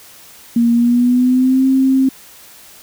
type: tone with pitch glide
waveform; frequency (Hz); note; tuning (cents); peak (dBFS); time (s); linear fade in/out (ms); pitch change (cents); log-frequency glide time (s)
sine; 234.7 to 265; A#3 to C4; +12 to +22; -9; 0.56-2.09; 5; +210; 0.72-1.66
effects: white hiss -41 dBFS RMS until 2.82 s